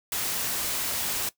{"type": "noise", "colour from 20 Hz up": "white", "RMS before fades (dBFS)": -29, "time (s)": [0.12, 1.29], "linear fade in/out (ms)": 2, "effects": ["noise-tail reverb RT60 0.1 s tail -18 dB re dry"]}